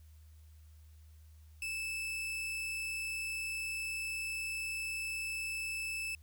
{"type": "tone", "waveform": "40% pulse", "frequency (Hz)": 2628, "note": "E7", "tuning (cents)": -6, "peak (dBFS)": -35, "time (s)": [1.62, 6.15], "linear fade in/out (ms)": 2, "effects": ["added 77 Hz sine -54 dBFS peak until 6.22 s", "white hiss -71 dBFS RMS until 6.22 s"]}